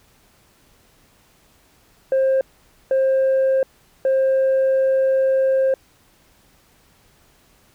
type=tone bursts at uneven times; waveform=sine; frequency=531 Hz; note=C5; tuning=25 cents sharp; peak=-12 dBFS; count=3; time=2.12-2.41 / 2.91-3.63 / 4.05-5.74 s; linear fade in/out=2 ms; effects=tanh soft clip ceiling -13 dBFS + pink hiss -56 dBFS RMS until 7.74 s